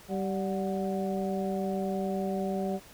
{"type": "harmonic tone with a mistuned harmonic", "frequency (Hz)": 193.7, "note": "G3", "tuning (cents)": -20, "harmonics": [1, 2, 3, 4], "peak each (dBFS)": [-31, -34, -36, -37], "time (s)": [0.08, 2.8], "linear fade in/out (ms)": 50, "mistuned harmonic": 4, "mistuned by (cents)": -81, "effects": ["pink hiss -52 dBFS RMS until 2.93 s"]}